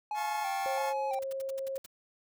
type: tone with vibrato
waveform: triangle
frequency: 814 Hz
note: G#5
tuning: 35 cents flat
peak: -30 dBFS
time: 0.11-1.19 s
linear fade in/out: 2 ms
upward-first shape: square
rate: 1.5 Hz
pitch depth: 63 cents each way
type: chord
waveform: 25% pulse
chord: F augmented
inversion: none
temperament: just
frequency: 698.5 / 873.1 / 1091.3 Hz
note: F5 / A5 / C#6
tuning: 0 / -14 / -27 cents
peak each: -37 dBFS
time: 0.14-0.94 s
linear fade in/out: 50 ms
type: tone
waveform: sine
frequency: 538 Hz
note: C5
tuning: 48 cents sharp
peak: -33 dBFS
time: 0.66-1.78 s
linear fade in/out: 0 ms
type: noise bursts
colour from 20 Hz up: white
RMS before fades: -47 dBFS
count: 9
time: 1.13-1.862 s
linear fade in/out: 5 ms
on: 20 ms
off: 69 ms
effects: none